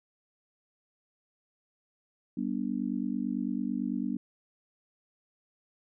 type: chord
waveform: sine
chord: G major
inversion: none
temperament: just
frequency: 196 / 245 / 294 Hz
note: G3 / B3 / D4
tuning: 0 / -14 / +2 cents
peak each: -34 / -32 / -35 dBFS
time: 2.37-4.17 s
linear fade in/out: 5 ms
effects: none